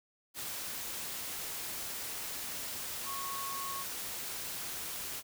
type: tone in noise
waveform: sine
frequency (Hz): 1100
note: C#6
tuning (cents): -14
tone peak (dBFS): -39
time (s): 3.04-3.85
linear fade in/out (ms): 50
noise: white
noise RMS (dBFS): -40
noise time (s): 0.34-5.23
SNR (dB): -2
effects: none